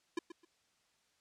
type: tone with echo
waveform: square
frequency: 340 Hz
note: F4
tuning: 46 cents flat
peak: -33 dBFS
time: 0.17-0.19 s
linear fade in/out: 5 ms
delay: 130 ms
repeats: 2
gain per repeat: -13 dB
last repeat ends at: 0.45 s
effects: white hiss -74 dBFS RMS until 1.2 s + low-pass 7000 Hz 12 dB/octave